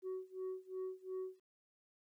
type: tone with tremolo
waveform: sine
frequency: 374.2 Hz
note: F#4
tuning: 20 cents sharp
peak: -36 dBFS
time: 0.02-1.4 s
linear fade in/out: 50 ms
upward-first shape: sine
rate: 2.8 Hz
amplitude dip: 95%
effects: tanh soft clip ceiling -38 dBFS + 13-bit